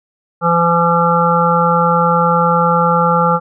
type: harmonic tone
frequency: 170 Hz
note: F3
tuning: 46 cents flat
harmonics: 1 / 3 / 5 / 7 / 8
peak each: -16 / -16 / -16 / -16 / -16 dBFS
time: 0.41-3.4 s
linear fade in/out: 50 ms
effects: none